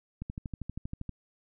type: click train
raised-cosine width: 5 ms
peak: -24 dBFS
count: 12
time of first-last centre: 0.22-1.093 s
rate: 12.6 Hz
effects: none